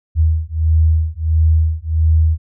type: beating tone pair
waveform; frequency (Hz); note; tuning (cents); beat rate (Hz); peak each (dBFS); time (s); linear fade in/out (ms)
sine; 79 / 80.5; D#2 / E2; +27 / -41; 1.5; -14; 0.15-2.38; 50
effects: none